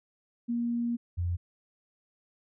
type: tone pair in turn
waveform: sine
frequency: 236.6 / 87.4 Hz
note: A#3 / F2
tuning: +26 / +2 cents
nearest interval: octave + perfect fourth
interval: 1724 cents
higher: first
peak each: -27 dBFS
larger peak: neither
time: 0.48-0.97 / 1.17-1.37 s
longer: first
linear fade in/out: 20 ms
effects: none